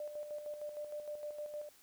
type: tone with tremolo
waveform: sine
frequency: 595 Hz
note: D5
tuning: 22 cents sharp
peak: -39 dBFS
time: 0-1.69 s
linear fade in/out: 2 ms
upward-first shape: square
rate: 6.5 Hz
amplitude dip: 50%
effects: white hiss -64 dBFS RMS until 1.82 s